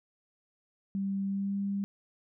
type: tone with pitch glide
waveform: sine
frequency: 196 to 198.97 Hz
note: G3 to G3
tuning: 0 to +26 cents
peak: -29 dBFS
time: 0.95-1.84 s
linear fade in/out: 0 ms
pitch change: +26 cents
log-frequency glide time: 1.26-1.57 s
effects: none